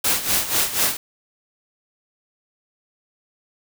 white noise with tremolo, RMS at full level -18 dBFS, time 0.04-0.97 s, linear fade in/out 5 ms, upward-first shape sine, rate 4.1 Hz, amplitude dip 75%, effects none

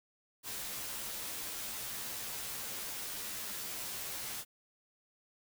white noise with comb filter, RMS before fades -41 dBFS, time 0.43-4.45 s, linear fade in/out 50 ms, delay 12 ms, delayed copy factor -0.75, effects none

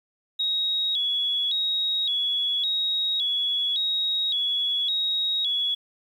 sine tone with vibrato, 3573 Hz, A7, 26 cents sharp, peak -22 dBFS, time 0.39-5.75 s, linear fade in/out 10 ms, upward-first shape square, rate 0.89 Hz, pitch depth 100 cents each way, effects 9-bit

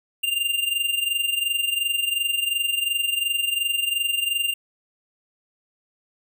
square tone with amplitude modulation, 2794 Hz, F7, in tune, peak -19 dBFS, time 0.23-4.54 s, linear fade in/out 10 ms, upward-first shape sine, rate 22.8 Hz, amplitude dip 70%, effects none

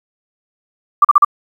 sine tone bursts, 1174.7 Hz, D6, in tune, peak -3 dBFS, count 4, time 1.02-1.248 s, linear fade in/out 5 ms, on 27 ms, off 40 ms, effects 7-bit

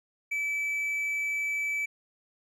triangle tone, 2306 Hz, D7, 32 cents flat, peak -26 dBFS, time 0.31-1.86 s, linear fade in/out 10 ms, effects none

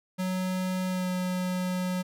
square tone with pitch glide, 185 to 182.66 Hz, F#3 to F#3, 0 to -22 cents, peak -28 dBFS, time 0.18-2.03 s, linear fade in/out 20 ms, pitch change -22 cents, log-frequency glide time 0.88-1.08 s, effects none

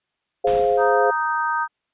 sine chord, F minor, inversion first, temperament equal, 415.3 / 523.3 / 698.5 Hz, Ab4 / C5 / F5, 0 / 0 / 0 cents, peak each -20 dBFS, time 0.44-1.11 s, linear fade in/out 10 ms
pink noise with exponential decay, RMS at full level -30 dBFS, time 0.47-1.26 s, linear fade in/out 2 ms, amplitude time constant 170 ms
harmonic tone, 311.1 Hz, D#4, in tune, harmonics 3 / 4 / 5, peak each -23 / -24 / -25 dBFS, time 0.77-1.68 s, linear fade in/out 50 ms
effects white hiss -75 dBFS RMS until 1.93 s + resampled to 8000 Hz

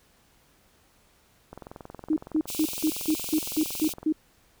click train, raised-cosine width 1 ms, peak -26 dBFS, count 55, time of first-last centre 1.53-4.03 s, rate 21.6 Hz
sine tone bursts, 311.1 Hz, D#4, in tune, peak -20 dBFS, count 9, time 2.1-4.125 s, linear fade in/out 5 ms, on 65 ms, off 180 ms
white high-pass noise, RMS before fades -34 dBFS, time 2.47-3.94 s, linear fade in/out 20 ms, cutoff 2300 Hz, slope 96 dB/octave
effects pink hiss -62 dBFS RMS until 4.6 s

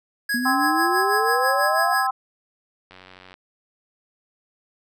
square tone with tremolo, 1661.2 Hz, G#6, in tune, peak -21 dBFS, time 0.29-2.07 s, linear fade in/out 5 ms, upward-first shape sine, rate 6.1 Hz, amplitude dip 65%
sine exponential sweep, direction up, 237.2 to 727 Hz, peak -23 dBFS, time 0.34-1.94 s, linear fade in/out 5 ms
harmonic tone, 260 Hz, C4, 11 cents flat, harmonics 3 / 4 / 5, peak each -23 / -24 / -25 dBFS, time 0.45-2.11 s, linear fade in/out 10 ms
click train, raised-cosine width 0.3 ms, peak -28 dBFS, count 41, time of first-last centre 2.91-3.341 s, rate 92.9 Hz
effects none

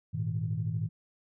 sine chord, Ab suspended second, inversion none, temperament equal with one note detuned, 103.83 / 116.54 / 158.92 Hz, Ab2 / Bb2 / Eb3, 0 / 0 / +37 cents, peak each -33 dBFS, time 0.13-0.89 s, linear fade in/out 20 ms, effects tanh soft clip ceiling -20 dBFS

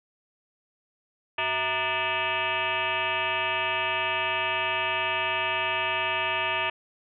sine tone with frequency modulation, 1760 Hz, A6, in tune, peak -24 dBFS, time 1.38-6.7 s, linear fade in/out 5 ms, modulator 277 Hz, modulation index 4.2, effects none

